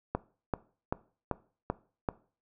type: click train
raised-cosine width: 1 ms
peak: -15 dBFS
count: 6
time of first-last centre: 0.15-2.088 s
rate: 2.58 Hz
effects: noise-tail reverb RT60 0.4 s tail -19 dB re dry